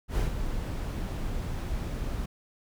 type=noise with ADSR envelope; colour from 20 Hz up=brown; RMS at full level=-25 dBFS; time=0.08-2.26 s; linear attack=96 ms; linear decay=140 ms; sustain=-7 dB; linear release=7 ms; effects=none